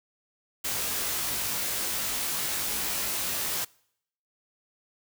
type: noise with comb filter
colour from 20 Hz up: white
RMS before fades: -30 dBFS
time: 0.64-3.65 s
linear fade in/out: 10 ms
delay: 19 ms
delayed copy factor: +0.9
effects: noise-tail reverb RT60 0.7 s tail -25 dB re dry